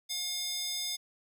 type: tone with high-pass filter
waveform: square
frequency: 717 Hz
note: F5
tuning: 45 cents sharp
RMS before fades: -35 dBFS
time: 0.09-0.97 s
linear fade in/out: 20 ms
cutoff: 4300 Hz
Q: 2.3
effects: none